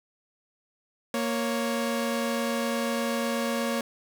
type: tone pair together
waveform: sawtooth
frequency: 233.1 / 554.4 Hz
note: A#3 / C#5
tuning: 0 / 0 cents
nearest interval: octave + minor third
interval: 1500 cents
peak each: -24 / -26 dBFS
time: 1.14-3.81 s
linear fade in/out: 2 ms
effects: none